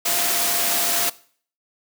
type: tone in noise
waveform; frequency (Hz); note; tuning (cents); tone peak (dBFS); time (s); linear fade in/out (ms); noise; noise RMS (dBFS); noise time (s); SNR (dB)
sine; 692; F5; -16; -31; 0.05-1.1; 10; white; -21; 0.05-1.1; -13
effects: noise-tail reverb RT60 0.5 s tail -20 dB re dry + high-pass 200 Hz 12 dB/octave